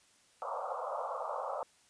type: band-pass noise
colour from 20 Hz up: pink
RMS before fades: -38 dBFS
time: 0.42-1.63 s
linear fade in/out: 0 ms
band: 500 to 1300 Hz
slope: 96 dB/octave
effects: white hiss -66 dBFS RMS until 1.89 s + resampled to 22050 Hz